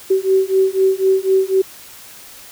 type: beating tone pair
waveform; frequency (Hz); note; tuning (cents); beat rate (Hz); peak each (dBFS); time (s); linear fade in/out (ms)
sine; 380 / 384; F#4 / G4; +46 / -36; 4; -15; 0.1-1.62; 10
effects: white hiss -39 dBFS RMS until 2.51 s